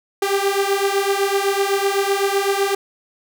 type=beating tone pair; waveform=sawtooth; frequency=392 / 399.9 Hz; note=G4 / G4; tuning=0 / +35 cents; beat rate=7.9 Hz; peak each=-16 dBFS; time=0.22-2.75 s; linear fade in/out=5 ms; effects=none